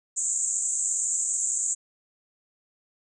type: band-pass noise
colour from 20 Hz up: white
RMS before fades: -27 dBFS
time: 0.16-1.75 s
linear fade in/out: 20 ms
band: 6800 to 8000 Hz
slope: 96 dB/octave
effects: none